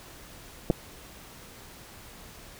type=clicks; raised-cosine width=2 ms; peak=-9 / -12 dBFS; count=2; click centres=0.701 / 0.707 s; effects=pink hiss -48 dBFS RMS until 2.59 s